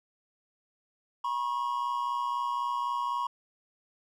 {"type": "tone pair together", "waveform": "triangle", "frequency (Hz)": [965, 1088.9], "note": ["B5", "C#6"], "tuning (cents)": [-40, -31], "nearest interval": "major second", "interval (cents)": 209, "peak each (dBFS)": [-29, -30], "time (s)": [1.24, 3.27], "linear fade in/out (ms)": 5, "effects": []}